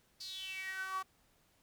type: tone with high-pass filter sweep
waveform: sawtooth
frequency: 380 Hz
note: F#4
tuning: 46 cents sharp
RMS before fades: -42 dBFS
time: 0.2-1.03 s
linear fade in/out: 10 ms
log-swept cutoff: 4700 to 1000 Hz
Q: 9.1
effects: pink hiss -71 dBFS RMS until 1.62 s